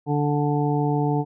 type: harmonic tone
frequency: 146.4 Hz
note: D3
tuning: 5 cents flat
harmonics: 1 / 2 / 3 / 5 / 6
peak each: -22 / -25 / -27 / -29 / -30 dBFS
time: 0.06-1.25 s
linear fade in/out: 50 ms
effects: none